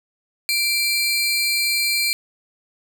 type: tone pair together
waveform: sawtooth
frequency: 2349 / 4195 Hz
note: D7 / C8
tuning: 0 / +4 cents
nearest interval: minor seventh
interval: 1004 cents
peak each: -17 / -19 dBFS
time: 0.49-2.13 s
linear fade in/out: 0 ms
effects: none